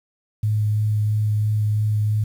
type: tone with vibrato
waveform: sine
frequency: 106.4 Hz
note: G#2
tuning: 42 cents sharp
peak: -17 dBFS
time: 0.43-2.24 s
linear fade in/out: 5 ms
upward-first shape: sine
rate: 3 Hz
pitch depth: 11 cents each way
effects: 8-bit